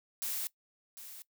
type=noise with echo; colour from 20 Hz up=blue; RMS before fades=-36 dBFS; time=0.22-0.47 s; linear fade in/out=0 ms; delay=750 ms; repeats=1; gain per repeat=-12 dB; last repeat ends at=1.22 s; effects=noise-tail reverb RT60 0.1 s tail -20 dB re dry